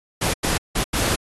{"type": "noise bursts at uneven times", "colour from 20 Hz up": "pink", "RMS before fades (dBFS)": -22, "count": 4, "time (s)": [[0.21, 0.34], [0.43, 0.58], [0.75, 0.84], [0.93, 1.16]], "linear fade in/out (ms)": 10, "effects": ["AAC 32 kbps"]}